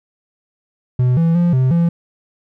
triangle tone with pitch steps, 125.4 / 165.8 / 173.5 / 129.5 / 169.6 Hz, B2 / E3 / F3 / C3 / E3, +27 / +10 / -11 / -17 / +50 cents, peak -9 dBFS, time 0.99-1.89 s, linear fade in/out 5 ms, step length 180 ms, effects none

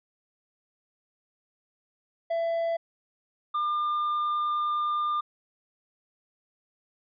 triangle tone pair in turn, 668 / 1201.6 Hz, E5 / D6, +23 / +39 cents, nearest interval minor seventh, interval 1016 cents, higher second, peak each -23 dBFS, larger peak neither, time 2.3-2.77 / 3.54-5.21 s, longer second, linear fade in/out 10 ms, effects resampled to 11025 Hz

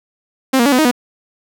sawtooth tone with pitch steps, 264.2 / 235.9 / 285 / 252.3 / 312.6 / 245.1 Hz, C4 / A#3 / C#4 / B3 / D#4 / B3, +17 / +21 / +48 / +37 / +8 / -13 cents, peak -6 dBFS, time 0.53-0.914 s, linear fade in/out 10 ms, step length 64 ms, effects none

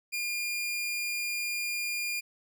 sawtooth tone, 2413 Hz, D7, 46 cents sharp, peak -27 dBFS, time 0.12-2.21 s, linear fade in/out 20 ms, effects none

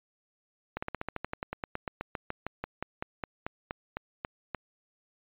slowing click train, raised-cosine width 0.5 ms, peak -18 dBFS, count 27, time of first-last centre 0.77-4.547 s, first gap 55 ms, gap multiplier 1.07, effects resampled to 8000 Hz

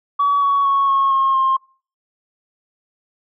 sine tone with pitch steps, 1136 / 1121 / 1106.2 / 1091.6 / 1077.2 / 1063 Hz, C#6 / C#6 / C#6 / C#6 / C#6 / C6, +42 / +19 / -4 / -27 / -50 / +27 cents, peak -12 dBFS, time 0.19-1.57 s, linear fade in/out 10 ms, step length 230 ms, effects noise-tail reverb RT60 0.4 s tail -26 dB re dry + tanh soft clip ceiling -9 dBFS

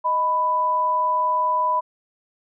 sine tone pair together, 622.7 / 993 Hz, D#5 / B5, +1 / +9 cents, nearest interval minor sixth, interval 808 cents, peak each -28 / -18 dBFS, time 0.04-1.81 s, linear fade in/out 20 ms, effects none

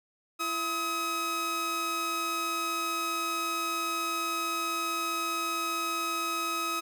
sawtooth tone pair together, 336.6 / 1271 Hz, E4 / D#6, +36 / +36 cents, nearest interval octave + major seventh, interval 2300 cents, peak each -34 / -26 dBFS, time 0.39-6.81 s, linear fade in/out 20 ms, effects none

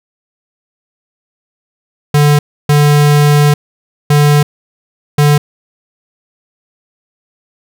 square tone bursts at uneven times, 146.83 Hz, D3, in tune, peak -6 dBFS, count 4, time 2.14-2.39 / 2.69-3.54 / 4.1-4.43 / 5.18-5.38 s, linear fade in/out 5 ms, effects none

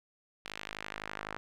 sawtooth tone with band-pass filter sweep, 51.91 Hz, G#1, in tune, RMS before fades -43 dBFS, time 0.45-1.37 s, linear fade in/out 0 ms, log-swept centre 2900 to 1400 Hz, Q 1.2, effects none

